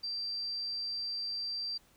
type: tone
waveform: sine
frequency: 4699 Hz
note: D8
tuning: in tune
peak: -34 dBFS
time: 0.03-1.78 s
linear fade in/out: 10 ms
effects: pink hiss -65 dBFS RMS until 1.96 s